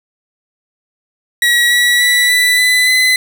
30% pulse tone with pitch steps, 1918 / 1938 / 1958.3 / 1978.8 / 1999.4 / 2020 Hz, A#6 / B6 / B6 / B6 / B6 / B6, +49 / -33 / -15 / +3 / +21 / +39 cents, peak -6 dBFS, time 1.42-3.16 s, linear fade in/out 2 ms, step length 290 ms, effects none

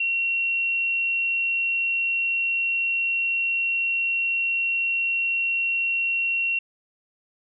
sine tone, 2734 Hz, F7, 37 cents flat, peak -21 dBFS, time 0-6.59 s, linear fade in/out 5 ms, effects none

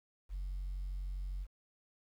sine tone, 46.25 Hz, F#1, in tune, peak -35 dBFS, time 0.29-1.47 s, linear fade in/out 50 ms, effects tanh soft clip ceiling -35 dBFS + 11-bit

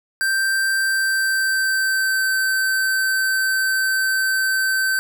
square tone with pitch glide, 1568 to 1543.7 Hz, G6 to G6, 0 to -27 cents, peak -18 dBFS, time 0.21-4.99 s, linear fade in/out 0 ms, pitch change -27 cents, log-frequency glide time 0.76-2.27 s, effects none

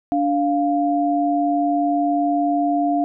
sine tone pair together, 290.5 / 698.5 Hz, D4 / F5, -19 / 0 cents, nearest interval octave + minor third, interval 1519 cents, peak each -19 dBFS, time 0.12-3.04 s, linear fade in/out 0 ms, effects none

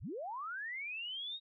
sine linear sweep, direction up, 34.65 to 3803 Hz, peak -39 dBFS, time 0-1.4 s, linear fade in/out 50 ms, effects none

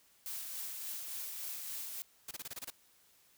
blue noise with tremolo, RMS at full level -41 dBFS, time 0.26-2.02 s, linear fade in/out 0 ms, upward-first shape sine, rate 3.5 Hz, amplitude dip 30%
white noise bursts, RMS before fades -43 dBFS, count 8, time 2.28-2.703 s, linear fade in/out 5 ms, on 31 ms, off 25 ms
effects white hiss -67 dBFS RMS until 3.37 s

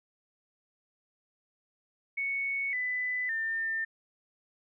sine tone with pitch steps, 2217 / 1998.1 / 1800.8 Hz, C#7 / B6 / A6, 0 / +20 / +40 cents, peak -29 dBFS, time 2.17-3.85 s, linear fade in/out 10 ms, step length 560 ms, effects none

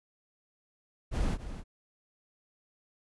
brown noise with echo, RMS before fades -28 dBFS, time 1.11-1.38 s, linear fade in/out 50 ms, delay 260 ms, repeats 1, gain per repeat -11 dB, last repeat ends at 1.64 s, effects resampled to 24000 Hz

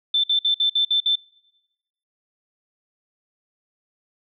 sine tone bursts, 3541 Hz, A7, 10 cents sharp, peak -16 dBFS, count 7, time 0.14-1.156 s, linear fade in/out 5 ms, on 98 ms, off 55 ms, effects noise-tail reverb RT60 1.0 s tail -26 dB re dry

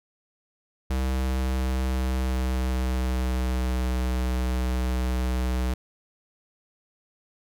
square tone with pitch glide, 65 to 62.89 Hz, C2 to B1, -11 to +32 cents, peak -24 dBFS, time 0.9-5.74 s, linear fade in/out 5 ms, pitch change -57 cents, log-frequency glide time 1.07-3.96 s, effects none

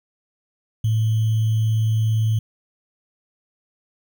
sine tone with sample-and-hold, 110.3 Hz, A2, 5 cents sharp, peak -16 dBFS, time 0.84-2.39 s, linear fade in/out 5 ms, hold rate 3150 Hz, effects none

